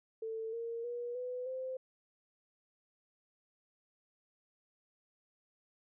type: tone with pitch steps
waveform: sine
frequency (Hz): 446 / 463.1 / 480.8 / 499.2 / 518.3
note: A4 / A#4 / B4 / B4 / C5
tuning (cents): +23 / -11 / -46 / +19 / -16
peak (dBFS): -37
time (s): 0.22-1.77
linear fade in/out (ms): 5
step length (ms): 310
effects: none